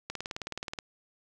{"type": "click train", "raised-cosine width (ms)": 0.2, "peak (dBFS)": -18, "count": 14, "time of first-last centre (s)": [0.1, 0.788], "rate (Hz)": 18.9, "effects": []}